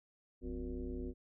sine tone with frequency modulation, 146.83 Hz, D3, in tune, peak -38 dBFS, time 0.41-1.14 s, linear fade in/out 50 ms, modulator 108 Hz, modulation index 2.4, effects none

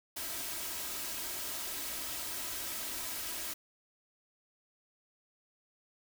white noise with comb filter, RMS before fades -39 dBFS, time 0.16-3.54 s, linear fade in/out 10 ms, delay 3.1 ms, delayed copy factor +0.55, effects none

